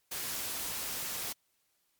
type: noise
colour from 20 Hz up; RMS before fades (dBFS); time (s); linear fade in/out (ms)
white; -37; 0.11-1.33; 10
effects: white hiss -75 dBFS RMS until 1.99 s + MP3 96 kbps